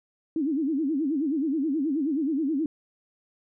sine tone with vibrato, 294.6 Hz, D4, 6 cents sharp, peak -23 dBFS, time 0.36-2.66 s, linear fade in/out 2 ms, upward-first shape sine, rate 9.4 Hz, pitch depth 200 cents each way, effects none

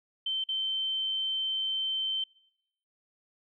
sine tone with dropouts, 3099 Hz, G7, 21 cents flat, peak -28 dBFS, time 0.26-2.24 s, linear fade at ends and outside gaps 5 ms, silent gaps 0.44-0.487 s, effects noise-tail reverb RT60 0.9 s tail -25 dB re dry

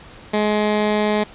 15% pulse tone, 210.9 Hz, G#3, 27 cents sharp, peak -10 dBFS, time 0.33-1.24 s, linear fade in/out 10 ms, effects pink hiss -42 dBFS RMS until 1.34 s + resampled to 8000 Hz

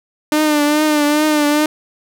sawtooth tone with vibrato, 300 Hz, D4, 37 cents sharp, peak -8 dBFS, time 0.32-1.66 s, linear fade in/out 2 ms, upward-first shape triangle, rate 2.4 Hz, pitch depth 54 cents each way, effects none

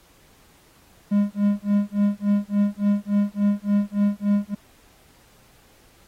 triangle tone with tremolo, 203.8 Hz, G#3, 32 cents flat, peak -13 dBFS, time 1.11-4.55 s, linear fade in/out 10 ms, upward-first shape sine, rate 3.5 Hz, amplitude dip 100%, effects pink hiss -56 dBFS RMS until 6.07 s + AAC 48 kbps

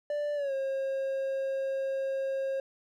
triangle tone with pitch glide, 587.3 to 538.6 Hz, D5 to C#5, 0 to -50 cents, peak -27 dBFS, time 0.1-2.6 s, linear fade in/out 2 ms, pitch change -150 cents, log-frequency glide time 0.35-0.53 s, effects none

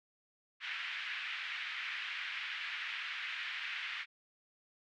pink band-pass noise, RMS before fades -41 dBFS, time 0.6-4.06 s, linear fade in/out 50 ms, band 1700 to 3000 Hz, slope 24 dB/octave, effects none

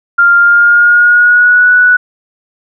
sine tone with pitch glide, 1396.9 to 1476.5 Hz, F6 to F#6, 0 to -4 cents, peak -3 dBFS, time 0.18-1.97 s, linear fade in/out 10 ms, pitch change +96 cents, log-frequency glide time 0.36-1.71 s, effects none

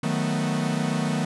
45% pulse chord, B dominant seventh, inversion first, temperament equal with one note detuned, 155.56 / 183.72 / 220 / 246.9 Hz, D#3 / F#3 / A3 / B3, 0 / -12 / 0 / 0 cents, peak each -27 / -30 / -29 / -29 dBFS, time 0.03-1.25 s, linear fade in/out 5 ms, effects resampled to 24000 Hz

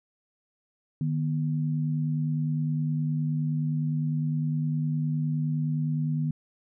sine tone pair together, 152.77 / 242.5 Hz, D#3 / B3, -31 / -31 cents, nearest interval minor sixth, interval 800 cents, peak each -25 / -32 dBFS, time 1.01-6.31 s, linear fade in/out 2 ms, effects none

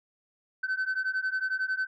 sine beating tone pair, 1520 / 1531 Hz, F#6 / G6, +46 / -41 cents, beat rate 11 Hz, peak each -29 / -28 dBFS, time 0.63-1.87 s, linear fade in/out 10 ms, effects tanh soft clip ceiling -24 dBFS

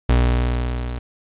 35% pulse tone with level ramp, 61 Hz, B1, 21 cents flat, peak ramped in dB -10 to -24 dBFS, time 0.09-0.99 s, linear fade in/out 5 ms, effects resampled to 8000 Hz + 8-bit

